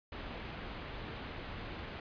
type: low-pass noise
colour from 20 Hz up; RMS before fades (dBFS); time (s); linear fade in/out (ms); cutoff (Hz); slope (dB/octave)
pink; -44; 0.12-2; 2; 3600; 24
effects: resampled to 11025 Hz